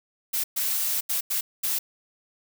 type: noise bursts at uneven times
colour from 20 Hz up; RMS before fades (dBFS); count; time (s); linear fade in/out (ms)
blue; -26; 5; 0.33-0.44 / 0.56-1.01 / 1.09-1.21 / 1.3-1.41 / 1.63-1.79; 10
effects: none